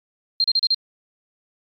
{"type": "tone bursts", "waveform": "sine", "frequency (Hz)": 4186, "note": "C8", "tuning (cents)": 0, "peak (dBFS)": -15, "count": 5, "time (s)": [0.4, 0.745], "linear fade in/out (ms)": 2, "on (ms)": 41, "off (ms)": 35, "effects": ["AAC 64 kbps"]}